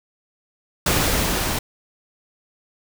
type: noise with level ramp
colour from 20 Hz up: pink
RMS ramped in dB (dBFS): -18 to -24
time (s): 0.86-1.59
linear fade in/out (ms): 5
effects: none